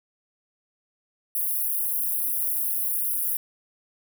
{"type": "high-pass noise", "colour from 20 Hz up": "white", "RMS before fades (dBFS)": -26, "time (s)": [1.35, 3.37], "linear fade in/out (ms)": 2, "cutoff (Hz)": 10000, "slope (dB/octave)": 96, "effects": []}